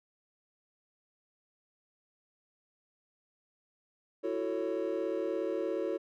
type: chord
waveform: triangle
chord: F# minor seventh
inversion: third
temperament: just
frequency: 333 / 370 / 444 / 555 Hz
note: E4 / F#4 / A4 / C#5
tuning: +18 / 0 / +16 / +2 cents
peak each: -34 dBFS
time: 4.23-5.98 s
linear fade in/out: 20 ms
effects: tanh soft clip ceiling -20 dBFS